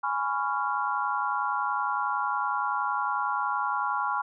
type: chord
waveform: sine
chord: C# dominant seventh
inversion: second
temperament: just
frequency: 831.5 / 997.9 / 1108.7 / 1385.9 Hz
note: G#5 / B5 / C#6 / E#6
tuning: +2 / +18 / 0 / -14 cents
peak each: -31 dBFS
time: 0.03-4.22 s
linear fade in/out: 10 ms
effects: none